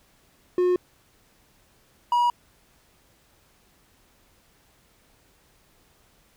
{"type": "tone pair in turn", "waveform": "triangle", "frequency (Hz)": [360, 963.3], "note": ["F#4", "B5"], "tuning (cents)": [-47, -43], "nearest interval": "octave + perfect fourth", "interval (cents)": 1704, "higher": "second", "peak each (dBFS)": -16, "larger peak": "neither", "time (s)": [[0.58, 0.76], [2.12, 2.3]], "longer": "neither", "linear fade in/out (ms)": 2, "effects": ["pink hiss -61 dBFS RMS until 6.36 s"]}